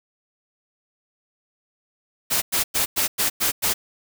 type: noise bursts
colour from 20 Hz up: white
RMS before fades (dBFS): -21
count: 7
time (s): 2.3-3.74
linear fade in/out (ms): 20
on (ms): 120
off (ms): 100
effects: none